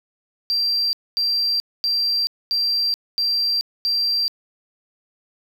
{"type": "tone bursts", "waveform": "sine", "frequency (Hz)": 4717, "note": "D8", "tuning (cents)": 7, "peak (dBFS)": -16, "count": 6, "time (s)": [0.5, 4.28], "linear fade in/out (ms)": 0, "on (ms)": 430, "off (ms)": 240, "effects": ["tanh soft clip ceiling -15 dBFS", "8-bit"]}